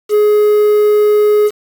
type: tone with quantisation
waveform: triangle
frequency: 420 Hz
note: G#4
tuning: 19 cents sharp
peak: -5 dBFS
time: 0.09-1.51 s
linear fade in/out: 50 ms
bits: 5
effects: AAC 64 kbps